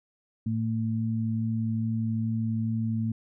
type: tone pair together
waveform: sine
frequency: 112.2 / 224.4 Hz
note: A2 / A3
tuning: +34 / +34 cents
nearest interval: octave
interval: 1200 cents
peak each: -28 dBFS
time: 0.46-3.12 s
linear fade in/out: 5 ms
effects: none